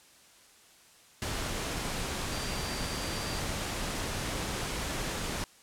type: tone in noise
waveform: sine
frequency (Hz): 4699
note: D8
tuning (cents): 0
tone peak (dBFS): -43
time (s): 2.32-3.4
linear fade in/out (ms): 0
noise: pink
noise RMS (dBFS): -34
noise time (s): 1.22-5.44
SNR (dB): -12
effects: white hiss -58 dBFS RMS until 5.62 s + low-pass 10000 Hz 12 dB/octave